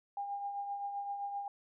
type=tone with tremolo; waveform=sine; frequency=805 Hz; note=G5; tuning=46 cents sharp; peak=-34 dBFS; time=0.17-1.48 s; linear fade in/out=2 ms; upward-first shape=triangle; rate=7.7 Hz; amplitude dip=50%; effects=none